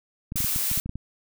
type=clicks; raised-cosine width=5 ms; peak=-20 dBFS; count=10; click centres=0.321 / 0.359 / 0.405 / 0.445 / 0.561 / 0.715 / 0.776 / 0.86 / 0.894 / 0.956 s
type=noise; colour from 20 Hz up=blue; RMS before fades=-26 dBFS; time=0.36-0.8 s; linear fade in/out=0 ms
effects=none